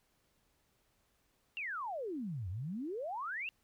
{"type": "exponential two-way sweep", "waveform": "sine", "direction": "down then up", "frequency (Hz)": [2825, 84.7, 2825], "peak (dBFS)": -37, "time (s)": [1.57, 3.49], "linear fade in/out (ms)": 0, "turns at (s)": 2.49, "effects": ["pink hiss -75 dBFS RMS until 3.63 s"]}